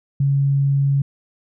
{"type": "tone", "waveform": "sine", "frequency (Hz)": 139.1, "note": "C#3", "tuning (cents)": 6, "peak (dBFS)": -14, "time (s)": [0.2, 1.02], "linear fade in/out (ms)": 5, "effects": []}